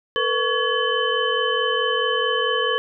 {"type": "tone cluster", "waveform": "sine", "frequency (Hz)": [452.5, 497.1, 1122, 1698, 3045], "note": ["A4", "B4", "C#6", "G#6", "F#7"], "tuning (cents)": [48, 11, 21, 38, 49], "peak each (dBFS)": -25, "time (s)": [0.16, 2.78], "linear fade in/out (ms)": 0, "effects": []}